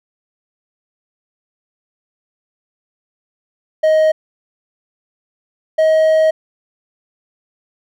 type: tone pair in turn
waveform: triangle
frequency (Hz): 627 / 632.5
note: D#5 / D#5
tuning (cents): +13 / +28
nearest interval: unison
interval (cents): 15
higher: second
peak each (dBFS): -7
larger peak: neither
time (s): 3.83-4.12 / 5.78-6.31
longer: second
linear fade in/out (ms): 10
effects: none